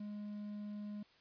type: tone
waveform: triangle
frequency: 207.7 Hz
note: G#3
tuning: in tune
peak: -40 dBFS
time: 0-1.03 s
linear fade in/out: 5 ms
effects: white hiss -67 dBFS RMS until 1.2 s + resampled to 11025 Hz